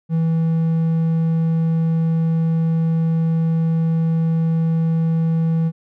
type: tone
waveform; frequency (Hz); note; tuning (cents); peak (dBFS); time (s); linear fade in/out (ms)
triangle; 163.2; E3; -17; -13; 0.09-5.72; 50
effects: none